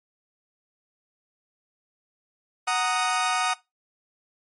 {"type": "chord", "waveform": "sawtooth", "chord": "D# minor", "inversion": "first", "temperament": "equal", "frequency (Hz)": [740, 932.3, 1244.5], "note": ["F#5", "A#5", "D#6"], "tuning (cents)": [0, 0, 0], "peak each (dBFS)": [-22, -26, -22], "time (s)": [2.67, 3.54], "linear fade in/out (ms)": 10, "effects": ["noise-tail reverb RT60 0.2 s tail -19 dB re dry", "MP3 48 kbps"]}